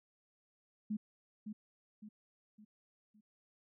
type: tone with echo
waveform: sine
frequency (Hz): 212.3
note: G#3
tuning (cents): +38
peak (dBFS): -34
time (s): 0.9-0.97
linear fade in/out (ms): 10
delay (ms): 560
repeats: 4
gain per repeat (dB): -7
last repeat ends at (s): 3.21
effects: none